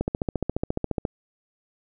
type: click train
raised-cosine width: 2 ms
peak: -11 dBFS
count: 16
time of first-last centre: 0.01-1.052 s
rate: 14.4 Hz
effects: none